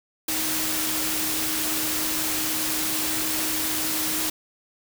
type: tone in noise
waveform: sine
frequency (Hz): 312.7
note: D#4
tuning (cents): +9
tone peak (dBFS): -33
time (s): 0.28-4.3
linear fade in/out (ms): 5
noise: white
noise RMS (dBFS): -26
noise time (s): 0.28-4.3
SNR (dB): -10
effects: none